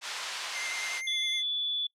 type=band-pass noise; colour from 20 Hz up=white; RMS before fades=-37 dBFS; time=0.01-1.02 s; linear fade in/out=50 ms; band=830 to 4700 Hz; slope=12 dB/octave
type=tone with vibrato; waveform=square; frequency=2093 Hz; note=C7; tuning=in tune; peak=-35 dBFS; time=0.52-1.43 s; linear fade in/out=50 ms; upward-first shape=sine; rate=10 Hz; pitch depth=23 cents each way
type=tone; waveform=sine; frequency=3453 Hz; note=A7; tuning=33 cents flat; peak=-28 dBFS; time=1.07-1.87 s; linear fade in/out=5 ms
effects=noise-tail reverb RT60 0.1 s tail -23 dB re dry + low-pass 10000 Hz 12 dB/octave